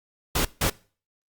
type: noise bursts at uneven times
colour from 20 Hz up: pink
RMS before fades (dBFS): -23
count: 2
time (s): 0.35-0.45 / 0.61-0.7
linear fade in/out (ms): 5
effects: noise-tail reverb RT60 0.4 s tail -22 dB re dry + Opus 48 kbps